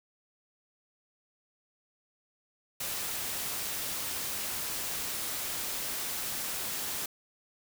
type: noise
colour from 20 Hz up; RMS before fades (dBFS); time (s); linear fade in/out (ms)
white; -35; 2.8-7.06; 5
effects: none